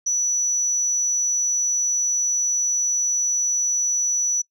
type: tone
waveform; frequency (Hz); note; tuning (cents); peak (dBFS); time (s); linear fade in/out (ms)
sine; 5920; F#8; 0; -17; 0.06-4.42; 10
effects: noise-tail reverb RT60 0.1 s tail -24 dB re dry + tanh soft clip ceiling -16 dBFS